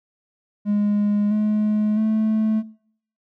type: tone with pitch steps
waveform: triangle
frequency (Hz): 206.6 / 212.2 / 217.9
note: G#3 / G#3 / A3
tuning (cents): -9 / +38 / -17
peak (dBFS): -14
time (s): 0.65-2.63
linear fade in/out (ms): 50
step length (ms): 660
effects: noise-tail reverb RT60 0.6 s tail -22 dB re dry + tanh soft clip ceiling -11 dBFS